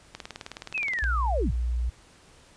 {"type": "click train", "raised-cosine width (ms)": 0.2, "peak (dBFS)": -19, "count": 18, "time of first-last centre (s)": [0.15, 1.04], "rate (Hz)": 19.1}
{"type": "linear sweep", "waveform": "sine", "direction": "down", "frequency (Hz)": [2641, 32.7], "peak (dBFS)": -26, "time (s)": [0.74, 1.53], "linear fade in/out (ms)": 10}
{"type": "tone", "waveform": "sine", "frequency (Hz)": 60, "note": "B1", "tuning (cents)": -49, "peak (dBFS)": -24, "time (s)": [1.02, 1.9], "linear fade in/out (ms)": 10}
{"effects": ["pink hiss -55 dBFS RMS until 2.56 s", "resampled to 22050 Hz"]}